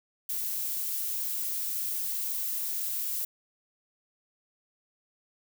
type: noise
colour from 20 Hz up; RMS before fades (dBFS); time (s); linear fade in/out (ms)
violet; -32; 0.29-3.25; 5
effects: none